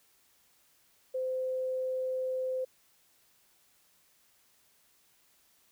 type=tone; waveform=sine; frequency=516 Hz; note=C5; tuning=24 cents flat; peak=-30 dBFS; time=1.14-2.65 s; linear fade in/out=10 ms; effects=white hiss -67 dBFS RMS until 5.71 s